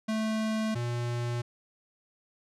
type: tone pair in turn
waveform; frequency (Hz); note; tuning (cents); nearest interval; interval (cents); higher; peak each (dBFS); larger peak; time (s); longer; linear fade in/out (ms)
square; 218.8 / 119.92; A3 / A#2; -9 / +49; minor seventh; 1042; first; -28 / -30; first; 0.08-0.75 / 0.75-1.42; neither; 10
effects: low-pass 8000 Hz 12 dB/octave